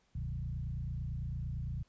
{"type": "tone with frequency modulation", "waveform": "sine", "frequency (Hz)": 98, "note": "G2", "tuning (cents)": 0, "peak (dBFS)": -35, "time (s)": [0.15, 1.83], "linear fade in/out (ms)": 5, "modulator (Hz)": 28.9, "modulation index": 1.9, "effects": ["pink hiss -73 dBFS RMS until 1.88 s", "resampled to 16000 Hz"]}